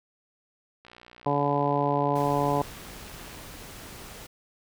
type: click train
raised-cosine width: 0.3 ms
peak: -32 dBFS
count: 154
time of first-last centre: 0.85-3.379 s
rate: 60.5 Hz
type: harmonic tone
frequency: 143.2 Hz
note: D3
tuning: 43 cents flat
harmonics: 1 / 2 / 3 / 4 / 5 / 6 / 7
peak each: -30 / -30 / -30 / -30 / -30 / -30 / -30 dBFS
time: 1.26-2.62 s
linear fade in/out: 2 ms
type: noise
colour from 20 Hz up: pink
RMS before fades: -43 dBFS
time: 2.15-4.27 s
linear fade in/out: 10 ms
effects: none